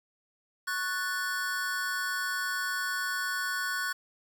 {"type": "chord", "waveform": "square", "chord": "F# minor", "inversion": "second", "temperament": "equal", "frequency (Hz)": [1108.7, 1480, 1760], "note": ["C#6", "F#6", "A6"], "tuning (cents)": [0, 0, 0], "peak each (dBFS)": [-38, -32, -38], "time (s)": [0.67, 3.93], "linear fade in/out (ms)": 10, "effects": ["9-bit"]}